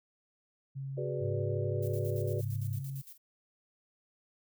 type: tone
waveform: sine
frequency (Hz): 136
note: C#3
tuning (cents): -33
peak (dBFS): -36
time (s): 0.75-3.02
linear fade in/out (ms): 20
type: chord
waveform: sine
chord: G# half-diminished seventh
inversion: third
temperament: equal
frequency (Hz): 370 / 415.3 / 493.9 / 587.3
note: F#4 / G#4 / B4 / D5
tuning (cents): 0 / 0 / 0 / 0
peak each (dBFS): -38 / -40 / -39 / -40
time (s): 0.97-2.41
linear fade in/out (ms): 10
type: tone with vibrato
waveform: sine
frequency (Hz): 103.83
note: G#2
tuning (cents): 0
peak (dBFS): -33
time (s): 1.19-2.82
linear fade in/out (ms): 50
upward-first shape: triangle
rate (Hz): 19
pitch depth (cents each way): 16
type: noise with tremolo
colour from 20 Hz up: violet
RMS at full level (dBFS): -49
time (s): 1.82-3.18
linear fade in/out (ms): 10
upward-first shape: square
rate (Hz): 8.8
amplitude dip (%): 70
effects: none